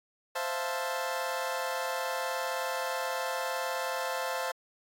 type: chord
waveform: 25% pulse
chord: F major seventh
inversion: second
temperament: equal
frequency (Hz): 523.3 / 659.3 / 698.5 / 880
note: C5 / E5 / F5 / A5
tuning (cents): 0 / 0 / 0 / 0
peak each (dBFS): -31 / -35 / -34 / -33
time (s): 0.35-4.52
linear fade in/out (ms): 10
effects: AAC 64 kbps